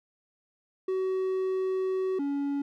triangle tone pair in turn, 376.8 / 282.3 Hz, F#4 / C#4, +32 / +32 cents, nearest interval perfect fourth, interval 500 cents, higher first, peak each -24 / -25 dBFS, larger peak first, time 0.88-2.19 / 2.19-2.62 s, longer first, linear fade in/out 5 ms, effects none

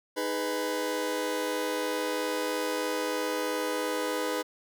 sawtooth chord, G# minor, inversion second, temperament just, 311.5 / 415.3 / 498.4 Hz, D#4 / G#4 / B4, +2 / 0 / +16 cents, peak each -30 / -31 / -27 dBFS, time 0.16-4.43 s, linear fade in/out 20 ms, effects none

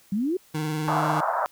sine exponential sweep, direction up, 186.9 to 389.3 Hz, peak -22 dBFS, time 0.12-0.37 s, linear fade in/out 5 ms
25% pulse tone with vibrato, 154.1 Hz, D#3, 16 cents flat, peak -22 dBFS, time 0.54-1.21 s, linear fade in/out 10 ms, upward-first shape triangle, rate 20 Hz, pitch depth 50 cents each way
pink band-pass noise, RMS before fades -25 dBFS, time 0.88-1.46 s, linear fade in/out 0 ms, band 620 to 1400 Hz, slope 48 dB/octave
effects white hiss -57 dBFS RMS until 1.51 s

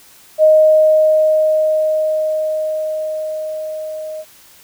sine tone with level ramp, 622.3 Hz, D#5, in tune, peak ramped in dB -5 to -24 dBFS, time 0.38-4.25 s, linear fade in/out 50 ms, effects white hiss -45 dBFS RMS until 4.63 s

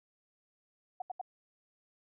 sine tone bursts, 741 Hz, F#5, 2 cents sharp, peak -34 dBFS, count 3, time 1-1.214 s, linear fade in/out 5 ms, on 20 ms, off 77 ms, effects none

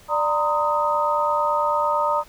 sine tone cluster, 591 / 925 / 1014 / 1250 Hz, D5 / A#5 / B5 / D#6, +11 / -14 / +45 / +8 cents, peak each -24 / -22 / -29 / -23 dBFS, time 0.08-2.24 s, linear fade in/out 50 ms, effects pink hiss -50 dBFS RMS until 2.28 s

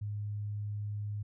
sine tone, 103.83 Hz, G#2, in tune, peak -34 dBFS, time 0.01-1.23 s, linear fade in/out 10 ms, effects none

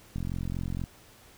click train, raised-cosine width 5 ms, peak -21 dBFS, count 31, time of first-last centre 0.16-0.839 s, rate 44.2 Hz, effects pink hiss -55 dBFS RMS until 1.37 s

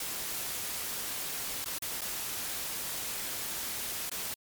white noise with dropouts, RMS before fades -36 dBFS, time 0-4.34 s, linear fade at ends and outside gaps 2 ms, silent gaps 1.644-1.658 / 1.785-1.821 / 2.009-2.016 / 4.096-4.115 s, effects MP3 96 kbps

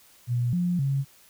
sine tone with pitch steps, 121.3 / 177 / 137.4 Hz, B2 / F3 / C#3, -31 / +23 / -15 cents, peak -22 dBFS, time 0.27-1.05 s, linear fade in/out 50 ms, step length 260 ms, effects white hiss -56 dBFS RMS until 1.29 s

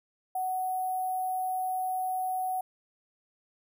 sine tone with sample-and-hold, 745 Hz, F#5, 12 cents sharp, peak -28 dBFS, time 0.35-2.61 s, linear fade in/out 5 ms, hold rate 11025 Hz, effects none

